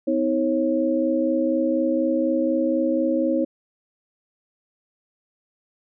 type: tone cluster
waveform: sine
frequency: 254.1 / 318.2 / 544 Hz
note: B3 / D#4 / C#5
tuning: +49 / +39 / -33 cents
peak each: -24 / -22 / -23 dBFS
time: 0.07-3.45 s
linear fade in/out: 10 ms
effects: none